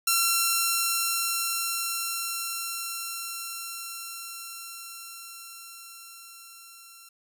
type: tone with level ramp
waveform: 5% pulse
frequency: 1359 Hz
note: F6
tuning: 48 cents flat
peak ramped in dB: -9 to -36 dBFS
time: 0.07-7.09 s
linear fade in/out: 5 ms
effects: none